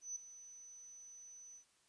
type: tone with ADSR envelope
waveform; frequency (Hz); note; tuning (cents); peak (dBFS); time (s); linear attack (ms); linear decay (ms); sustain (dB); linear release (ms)
sine; 6000; F#8; +23; -39; 0.01-1.65; 150; 4; -14; 95
effects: white hiss -73 dBFS RMS until 1.88 s + resampled to 22050 Hz